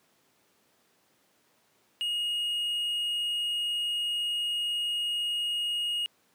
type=tone; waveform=triangle; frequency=2871 Hz; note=F7; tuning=47 cents sharp; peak=-26 dBFS; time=2.01-6.06 s; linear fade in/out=0 ms; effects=pink hiss -67 dBFS RMS until 6.34 s + high-pass 200 Hz 12 dB/octave